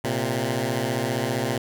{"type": "beating tone pair", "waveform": "10% pulse", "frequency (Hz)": [115.9, 130.9], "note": ["A#2", "C3"], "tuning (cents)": [-10, 1], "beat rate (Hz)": 15, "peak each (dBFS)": -18, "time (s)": [0.04, 1.58], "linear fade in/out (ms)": 5, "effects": []}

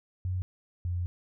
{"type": "tone pair in turn", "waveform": "sine", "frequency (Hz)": [91.8, 88.3], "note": ["F#2", "F2"], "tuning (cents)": [-13, 20], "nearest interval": "minor second", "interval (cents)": 67, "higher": "first", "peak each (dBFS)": -28, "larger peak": "neither", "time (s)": [[0.25, 0.42], [0.85, 1.06]], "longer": "second", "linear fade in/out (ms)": 0, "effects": []}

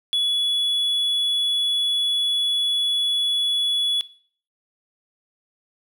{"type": "tone", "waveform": "triangle", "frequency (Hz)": 3400, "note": "G#7", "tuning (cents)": 40, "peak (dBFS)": -17, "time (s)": [0.13, 4.01], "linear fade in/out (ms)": 0, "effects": ["noise-tail reverb RT60 0.5 s tail -19 dB re dry"]}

